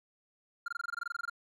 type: tone bursts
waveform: triangle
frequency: 1396.9 Hz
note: F6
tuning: in tune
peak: -31 dBFS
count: 15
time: 0.66-1.298 s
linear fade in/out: 5 ms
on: 22 ms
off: 22 ms
effects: none